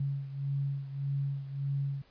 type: beating tone pair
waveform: sine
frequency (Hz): 138.6 / 140.3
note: C#3 / C#3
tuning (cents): 0 / +21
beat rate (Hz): 1.7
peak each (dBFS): -32 / -37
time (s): 0-2.02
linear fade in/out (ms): 5
effects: pink hiss -64 dBFS RMS until 2.1 s + resampled to 11025 Hz